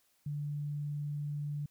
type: tone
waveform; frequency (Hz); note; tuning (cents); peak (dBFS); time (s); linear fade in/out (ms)
sine; 146.5; D3; -4; -34; 0.26-1.66; 5
effects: white hiss -72 dBFS RMS until 1.7 s